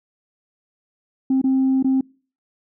sine tone with dropouts, 264.4 Hz, C4, 18 cents sharp, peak -13 dBFS, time 1.3-2.01 s, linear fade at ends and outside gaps 5 ms, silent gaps 1.416-1.44 / 1.827-1.844 s, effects noise-tail reverb RT60 0.4 s tail -26 dB re dry + tanh soft clip ceiling -12 dBFS

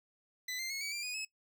20% pulse tone with pitch steps, 2004 / 2090 / 2180 / 2274 / 2372 / 2474 / 2581 Hz, B6 / C7 / C#7 / C#7 / D7 / D#7 / E7, +25 / -2 / -29 / +44 / +17 / -10 / -37 cents, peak -32 dBFS, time 0.48-1.25 s, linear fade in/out 5 ms, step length 110 ms, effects noise-tail reverb RT60 0.1 s tail -21 dB re dry

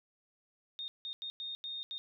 sine tone bursts at uneven times, 3683 Hz, A#7, 22 cents flat, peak -38 dBFS, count 6, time 0.79-0.88 / 1.05-1.13 / 1.22-1.3 / 1.4-1.55 / 1.64-1.83 / 1.91-1.98 s, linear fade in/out 0 ms, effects none

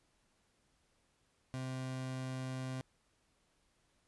30% pulse tone, 130 Hz, C3, 11 cents flat, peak -36 dBFS, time 1.54-2.81 s, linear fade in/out 0 ms, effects pink hiss -75 dBFS RMS until 4.07 s + resampled to 24000 Hz

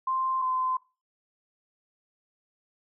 sine tone pair in turn, 1046.5 / 1030.3 Hz, C6 / C6, 0 / -27 cents, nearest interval unison, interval 27 cents, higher first, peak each -25 dBFS, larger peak neither, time 0.07-0.42 / 0.42-0.77 s, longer neither, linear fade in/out 5 ms, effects noise-tail reverb RT60 0.3 s tail -19 dB re dry

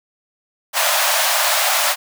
pink high-pass noise, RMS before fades -17 dBFS, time 0.73-1.96 s, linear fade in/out 50 ms, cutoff 570 Hz, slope 96 dB/octave, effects none

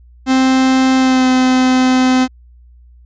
45% pulse tone with pitch glide, 261.6 to 256.8 Hz, C4 to C4, 0 to -32 cents, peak -9 dBFS, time 0.26-2.28 s, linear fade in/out 50 ms, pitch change -32 cents, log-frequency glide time 0.97-1.28 s, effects added 60 Hz sine -40 dBFS peak until 3.05 s + resampled to 16000 Hz

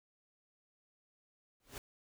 pink noise with exponential growth, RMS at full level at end -42 dBFS, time 1.6-1.78 s, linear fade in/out 1 ms, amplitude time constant 38 ms, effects none

